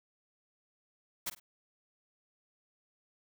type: noise with echo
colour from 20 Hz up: white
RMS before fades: -35 dBFS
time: 1.26-1.3 s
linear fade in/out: 10 ms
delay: 50 ms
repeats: 2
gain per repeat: -13 dB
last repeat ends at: 1.4 s
effects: none